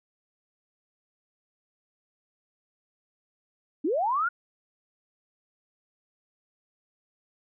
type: linear sweep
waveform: sine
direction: up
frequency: 263.3 to 1463 Hz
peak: -23 dBFS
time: 3.84-4.29 s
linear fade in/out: 10 ms
effects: none